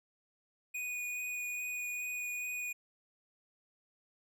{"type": "tone with vibrato", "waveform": "square", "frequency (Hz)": 2469, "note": "D#7", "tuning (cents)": -14, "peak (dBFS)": -37, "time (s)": [0.74, 2.73], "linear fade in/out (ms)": 10, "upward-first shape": "triangle", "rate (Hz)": 2.4, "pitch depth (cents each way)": 9, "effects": []}